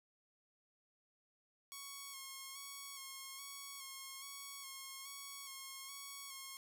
5% pulse tone with vibrato, 1096 Hz, C#6, 20 cents flat, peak -36 dBFS, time 1.72-6.57 s, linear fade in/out 0 ms, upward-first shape square, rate 1.2 Hz, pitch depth 28 cents each way, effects none

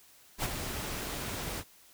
pink noise with ADSR envelope, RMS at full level -30 dBFS, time 0.38-1.64 s, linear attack 58 ms, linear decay 32 ms, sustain -7 dB, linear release 55 ms, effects white hiss -59 dBFS RMS until 1.93 s

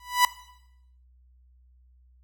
sawtooth tone with exponential growth, 987.8 Hz, B5, in tune, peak -10 dBFS, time 0-0.25 s, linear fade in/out 2 ms, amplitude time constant 53 ms, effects noise-tail reverb RT60 0.8 s tail -17 dB re dry + added 62 Hz sine -55 dBFS peak until 2.23 s

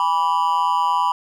triangle tone with amplitude modulation, 986 Hz, B5, 3 cents flat, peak -10 dBFS, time 0-1.12 s, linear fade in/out 2 ms, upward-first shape sine, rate 169 Hz, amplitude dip 95%, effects none

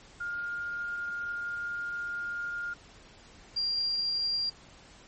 sine tone pair in turn, 1413 / 4764 Hz, F6 / D8, +20 / +24 cents, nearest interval octave + major sixth, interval 2104 cents, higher second, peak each -32 / -27 dBFS, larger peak second, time 0.2-2.74 / 3.56-4.5 s, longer first, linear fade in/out 10 ms, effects pink hiss -54 dBFS RMS until 5.07 s + MP3 32 kbps

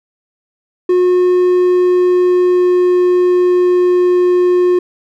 triangle tone with pitch glide, 361.4 to 358.7 Hz, F#4 to F4, -41 to +46 cents, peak -6 dBFS, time 0.89-4.79 s, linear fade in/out 5 ms, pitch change -13 cents, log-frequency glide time 1.34-4.25 s, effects none

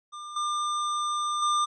square tone with level steps, 1199 Hz, D6, 36 cents sharp, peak -38 / -27 / -23 dBFS, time 0.12-1.66 s, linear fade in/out 20 ms, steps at 0.36 / 1.42 s, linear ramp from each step 5 ms, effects resampled to 22050 Hz

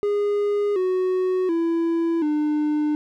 triangle tone with pitch steps, 410.5 / 370 / 333.4 / 300.5 Hz, G#4 / F#4 / E4 / D4, -20 / 0 / +20 / +40 cents, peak -17 dBFS, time 0.03-2.95 s, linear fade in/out 0 ms, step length 730 ms, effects none

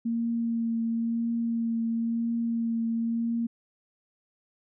sine tone with vibrato, 230.5 Hz, A#3, 19 cents flat, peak -25 dBFS, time 0.05-3.47 s, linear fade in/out 10 ms, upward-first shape triangle, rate 0.98 Hz, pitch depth 17 cents each way, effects none

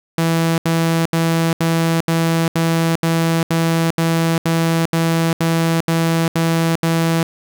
sawtooth tone bursts, 164.81 Hz, E3, in tune, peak -10 dBFS, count 15, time 0.18-7.23 s, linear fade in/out 2 ms, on 400 ms, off 75 ms, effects none

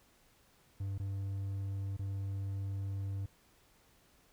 triangle tone with dropouts, 98 Hz, G2, in tune, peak -33 dBFS, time 0.8-3.26 s, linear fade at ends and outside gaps 5 ms, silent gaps 0.98-0.997 / 1.968-1.992 s, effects pink hiss -67 dBFS RMS until 4.32 s

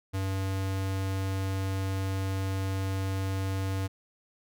square tone, 96.1 Hz, G2, 34 cents flat, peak -29 dBFS, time 0.13-3.88 s, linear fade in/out 20 ms, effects none

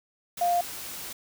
sine tone in noise, 700 Hz, F5, 4 cents sharp, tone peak -21 dBFS, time 0.41-0.61 s, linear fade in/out 5 ms, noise white, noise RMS -38 dBFS, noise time 0.37-1.13 s, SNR +14 dB, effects none

